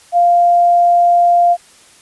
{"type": "tone", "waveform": "sine", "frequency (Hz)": 697, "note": "F5", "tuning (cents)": -4, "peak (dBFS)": -7, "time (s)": [0.12, 1.57], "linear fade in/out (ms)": 50, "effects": ["white hiss -45 dBFS RMS until 2.01 s", "resampled to 24000 Hz"]}